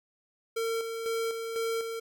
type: tone with tremolo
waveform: square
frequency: 455.1 Hz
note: A#4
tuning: 42 cents flat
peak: -29 dBFS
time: 0.56-2 s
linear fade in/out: 10 ms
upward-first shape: square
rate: 2 Hz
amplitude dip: 45%
effects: none